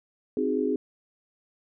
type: chord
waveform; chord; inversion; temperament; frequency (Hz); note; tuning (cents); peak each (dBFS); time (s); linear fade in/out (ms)
sine; Ab dominant seventh; first; equal; 261.6 / 311.1 / 370 / 415.3; C4 / Eb4 / Gb4 / Ab4; 0 / 0 / 0 / 0; -28 / -30 / -32 / -27; 0.37-0.76; 2
effects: none